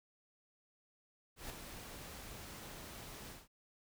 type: noise with ADSR envelope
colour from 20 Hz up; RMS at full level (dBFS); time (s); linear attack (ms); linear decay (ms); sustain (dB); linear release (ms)
pink; -44; 1.36-3.48; 140; 4; -6; 180
effects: none

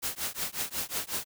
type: noise with tremolo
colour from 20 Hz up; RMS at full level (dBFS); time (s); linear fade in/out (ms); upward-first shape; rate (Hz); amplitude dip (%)
white; -30; 0.02-1.25; 20; triangle; 5.5; 100
effects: none

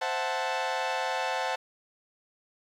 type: chord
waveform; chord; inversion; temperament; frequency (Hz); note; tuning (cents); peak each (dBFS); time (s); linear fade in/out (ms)
sawtooth; F# half-diminished seventh; second; equal; 523.3 / 659.3 / 740 / 880; C5 / E5 / F#5 / A5; 0 / 0 / 0 / 0; -30 / -33 / -29 / -28; 0.01-1.56; 10
effects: low-pass 5000 Hz 12 dB/octave + 10-bit

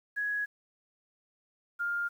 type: tone pair in turn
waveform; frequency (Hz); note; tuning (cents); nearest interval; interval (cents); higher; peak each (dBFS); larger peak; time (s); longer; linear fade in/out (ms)
sine; 1671 / 1405.1; G#6 / F6; +10 / +10; minor third; 300; first; -29 / -29; neither; 0.16-0.46 / 1.79-2.09; neither; 20
effects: 10-bit

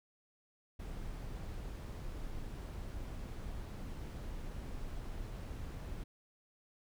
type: noise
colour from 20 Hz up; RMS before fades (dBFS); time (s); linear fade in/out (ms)
brown; -43; 0.79-6.04; 10
effects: none

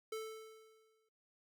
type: tone with exponential decay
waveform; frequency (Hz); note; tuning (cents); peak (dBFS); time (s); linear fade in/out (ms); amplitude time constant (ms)
square; 440; A4; 0; -39; 0.12-1.09; 5; 210
effects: noise-tail reverb RT60 0.3 s tail -22 dB re dry

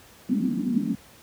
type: band-pass noise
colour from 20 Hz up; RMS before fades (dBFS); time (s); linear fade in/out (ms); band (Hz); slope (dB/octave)
pink; -25; 0.29-0.95; 2; 200 to 270; 48
effects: pink hiss -51 dBFS RMS until 1.22 s + high-pass 60 Hz 12 dB/octave

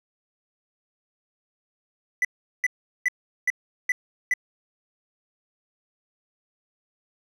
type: tone bursts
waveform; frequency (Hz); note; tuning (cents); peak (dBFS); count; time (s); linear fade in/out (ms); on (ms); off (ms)
triangle; 1990; B6; +13; -17; 6; 2.22-4.338; 2; 28; 390
effects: none

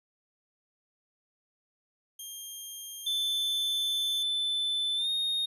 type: tone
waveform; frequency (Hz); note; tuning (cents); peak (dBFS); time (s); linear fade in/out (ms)
10% pulse; 3205; G7; +38; -31; 2.19-4.23; 5
type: tone with pitch glide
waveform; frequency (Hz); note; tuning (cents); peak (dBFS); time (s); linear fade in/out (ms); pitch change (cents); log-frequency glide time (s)
triangle; 3520 to 3706; A7 to A#7; 0 to -11; -26; 3.06-5.46; 10; +89; 4.96-5.09
effects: resampled to 32000 Hz

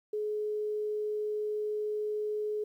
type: tone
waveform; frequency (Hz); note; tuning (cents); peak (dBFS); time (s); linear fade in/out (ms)
sine; 423.2; G#4; +33; -30; 0.13-2.64; 5
effects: 11-bit

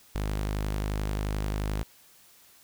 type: tone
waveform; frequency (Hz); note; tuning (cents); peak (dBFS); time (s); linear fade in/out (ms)
sawtooth; 51.4; G#1; -17; -24; 0.15-1.83; 0
effects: white hiss -57 dBFS RMS until 2.63 s

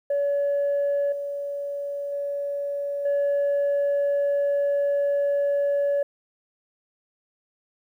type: tone with level steps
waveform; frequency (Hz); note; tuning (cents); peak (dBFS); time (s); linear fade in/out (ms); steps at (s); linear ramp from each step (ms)
sine; 568; C#5; +42; -19 / -27 / -25 / -18; 0.1-6.03; 5; 1.12 / 2.12 / 3.05; 5
effects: tanh soft clip ceiling -18 dBFS + 10-bit

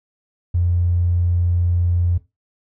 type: tone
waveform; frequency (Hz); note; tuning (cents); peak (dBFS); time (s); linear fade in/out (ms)
triangle; 87.4; F2; +2; -11; 0.54-2.18; 10
effects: noise-tail reverb RT60 0.2 s tail -18 dB re dry + tanh soft clip ceiling -12 dBFS

